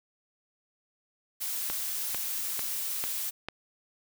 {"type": "noise", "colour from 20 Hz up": "blue", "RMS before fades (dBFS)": -33, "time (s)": [1.4, 3.31], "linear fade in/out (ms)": 20}
{"type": "click train", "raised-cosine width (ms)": 0.3, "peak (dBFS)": -18, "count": 5, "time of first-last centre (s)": [1.7, 3.486], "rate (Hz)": 2.24}
{"effects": []}